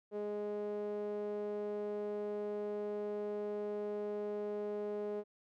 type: tone with band-pass filter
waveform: sawtooth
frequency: 207.7 Hz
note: G#3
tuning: in tune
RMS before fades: -39 dBFS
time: 0.11-5.24 s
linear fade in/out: 50 ms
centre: 480 Hz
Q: 5.6
effects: none